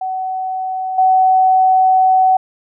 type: tone with level steps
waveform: sine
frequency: 752 Hz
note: F#5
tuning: 28 cents sharp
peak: -18 / -8 dBFS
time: 0.01-2.37 s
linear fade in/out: 5 ms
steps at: 0.98 s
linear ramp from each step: 5 ms
effects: none